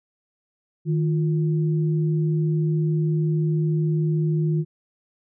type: tone pair together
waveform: sine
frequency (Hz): 155.6 / 350.3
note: D#3 / F4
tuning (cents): 0 / +5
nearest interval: octave + major second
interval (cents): 1405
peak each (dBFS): -19 / -29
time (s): 0.85-4.65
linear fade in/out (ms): 50
effects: none